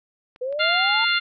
clicks, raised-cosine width 0.3 ms, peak -31 dBFS, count 3, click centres 0.361 / 0.526 / 0.59 s
sine linear sweep, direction up, 489.4 to 910 Hz, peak -24 dBFS, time 0.41-1.05 s, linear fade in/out 10 ms
harmonic tone, 698.5 Hz, F5, in tune, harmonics 2 / 3 / 4 / 5 / 6, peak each -22 / -24 / -25 / -26 / -27 dBFS, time 0.59-1.2 s, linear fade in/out 20 ms
effects none

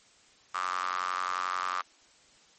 sawtooth tone with high-pass filter, 91.2 Hz, F#2, 24 cents flat, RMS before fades -32 dBFS, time 0.54-1.82 s, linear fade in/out 10 ms, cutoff 1200 Hz, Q 8.1, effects white hiss -60 dBFS RMS until 2.58 s + MP3 32 kbps

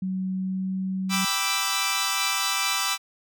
sine tone with pitch glide, 187.7 to 189.01 Hz, F#3 to F#3, +25 to +37 cents, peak -25 dBFS, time 0.02-1.25 s, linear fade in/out 5 ms, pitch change +12 cents, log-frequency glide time 0.34-0.73 s
10% pulse chord, E minor seventh, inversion first, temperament equal, 784 / 987.8 / 1174.7 / 1318.5 Hz, G5 / B5 / D6 / E6, 0 / 0 / 0 / 0 cents, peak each -24 / -21 / -19 / -20 dBFS, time 1.09-2.98 s, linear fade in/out 50 ms
effects none

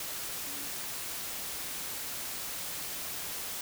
sine tone in noise, 282.2 Hz, C#4, 31 cents sharp, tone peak -49 dBFS, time 0.47-0.67 s, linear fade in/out 2 ms, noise white, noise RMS -38 dBFS, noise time 0-3.61 s, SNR -14 dB, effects none

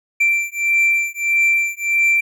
triangle beating tone pair, 2349 / 2350.6 Hz, D7 / D7, 0 / +1 cents, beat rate 1.6 Hz, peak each -16 dBFS, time 0.2-2.21 s, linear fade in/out 10 ms, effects none

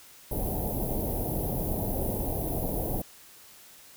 pink band-stop noise, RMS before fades -30 dBFS, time 0.31-3.02 s, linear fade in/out 5 ms, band 810 to 11000 Hz, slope 48 dB/octave, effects white hiss -52 dBFS RMS until 3.96 s

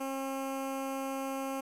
15% pulse tone with notch filter, 269.3 Hz, C#4, 50 cents flat, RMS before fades -36 dBFS, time 0-1.61 s, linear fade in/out 10 ms, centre 4000 Hz, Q 1.1, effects resampled to 32000 Hz + 10-bit

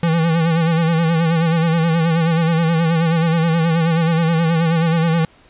square tone with vibrato, 164.81 Hz, E3, in tune, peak -14 dBFS, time 0.03-5.25 s, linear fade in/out 2 ms, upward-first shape sine, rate 9.4 Hz, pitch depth 62 cents each way, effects pink hiss -50 dBFS RMS until 5.49 s + resampled to 8000 Hz

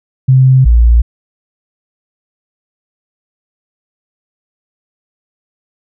sine tone pair in turn, 130.81 / 58.15 Hz, C3 / A#1, 0 / -4 cents, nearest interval octave + major second, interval 1404 cents, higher first, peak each -3 dBFS, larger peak neither, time 0.28-0.65 / 0.65-1.02 s, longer neither, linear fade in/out 10 ms, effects none

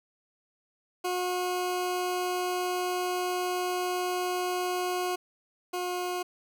20% pulse tone pair in turn, 361.5 / 359.4 Hz, F#4 / F4, -40 / +50 cents, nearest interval unison, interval 10 cents, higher first, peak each -23 / -25 dBFS, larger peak first, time 1.04-5.16 / 5.73-6.23 s, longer first, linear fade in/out 10 ms, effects none

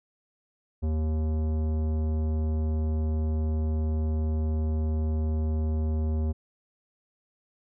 sine tone with tanh clipping, 78.1 Hz, D#2, 7 cents sharp, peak -26 dBFS, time 0.82-6.33 s, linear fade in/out 20 ms, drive 15 dB, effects none

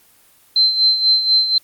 sine tone with tremolo, 4100 Hz, C8, 36 cents flat, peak -9 dBFS, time 0.56-1.58 s, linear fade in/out 2 ms, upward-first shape sine, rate 4.1 Hz, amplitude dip 65%, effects white hiss -52 dBFS RMS until 1.63 s + Opus 24 kbps

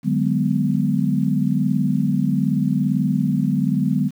sine chord, G# half-diminished seventh, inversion second, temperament just, 149.51 / 186.89 / 207.7 / 249.2 Hz, D3 / F#3 / G#3 / B3, +31 / +18 / 0 / +16 cents, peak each -22 dBFS, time 0.03-4.11 s, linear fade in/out 50 ms, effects 8-bit

